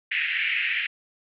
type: band-pass noise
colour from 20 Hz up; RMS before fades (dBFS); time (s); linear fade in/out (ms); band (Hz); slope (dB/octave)
white; -26; 0.11-0.87; 10; 1800 to 2700; 48
effects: none